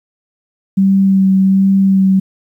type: tone with vibrato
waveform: sine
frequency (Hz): 192.7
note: G3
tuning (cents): -29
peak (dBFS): -7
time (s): 0.77-2.2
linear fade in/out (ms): 10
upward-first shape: sine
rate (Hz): 1.3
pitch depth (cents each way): 15
effects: 8-bit

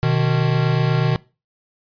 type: tone pair together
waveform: square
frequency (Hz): 125.38 / 153.6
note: B2 / D#3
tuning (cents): +27 / -22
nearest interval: major third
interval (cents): 351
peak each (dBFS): -19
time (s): 0.03-1.16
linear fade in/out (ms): 0
effects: noise-tail reverb RT60 0.3 s tail -21 dB re dry + resampled to 11025 Hz

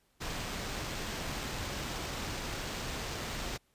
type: noise with sample-and-hold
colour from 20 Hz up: pink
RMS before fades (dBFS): -38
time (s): 0.2-3.58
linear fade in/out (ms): 20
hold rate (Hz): 11025
effects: pink hiss -72 dBFS RMS until 3.74 s + resampled to 32000 Hz

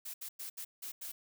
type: noise bursts at uneven times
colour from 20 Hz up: blue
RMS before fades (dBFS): -43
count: 6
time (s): 0.05-0.14 / 0.21-0.29 / 0.39-0.5 / 0.57-0.65 / 0.82-0.92 / 1.01-1.12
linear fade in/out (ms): 10
effects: none

